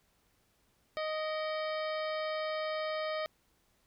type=harmonic tone with a mistuned harmonic; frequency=622.3 Hz; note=D#5; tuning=in tune; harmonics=1 / 2 / 3 / 4 / 5 / 6 / 7 / 8; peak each=-34 / -40 / -44 / -46 / -48 / -50 / -51 / -52 dBFS; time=0.97-3.26 s; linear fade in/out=0 ms; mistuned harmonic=4; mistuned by=-140 cents; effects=pink hiss -72 dBFS RMS until 3.86 s